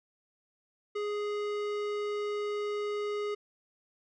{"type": "tone with tanh clipping", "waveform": "sine", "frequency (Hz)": 415.3, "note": "G#4", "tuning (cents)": 0, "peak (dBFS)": -33, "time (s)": [0.95, 3.35], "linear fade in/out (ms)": 10, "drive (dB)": 18, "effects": []}